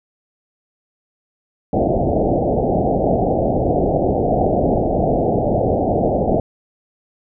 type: low-pass noise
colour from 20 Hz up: white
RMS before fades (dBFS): -17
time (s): 1.73-6.4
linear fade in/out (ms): 2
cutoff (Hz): 770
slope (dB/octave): 96
effects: none